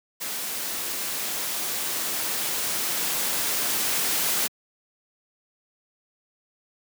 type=noise with level ramp; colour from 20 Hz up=white; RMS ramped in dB=-31 to -24 dBFS; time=0.2-4.48 s; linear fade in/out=20 ms; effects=high-pass 150 Hz 12 dB/octave